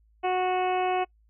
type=harmonic tone; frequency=367.5 Hz; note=F#4; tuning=12 cents flat; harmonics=1 / 2 / 3 / 4 / 5 / 6 / 7 / 8; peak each=-28 / -25 / -35 / -41 / -44 / -40 / -38 / -44 dBFS; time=0.23-1.05 s; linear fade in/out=20 ms; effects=noise-tail reverb RT60 0.1 s tail -26 dB re dry + added 54 Hz sine -59 dBFS peak until 1.29 s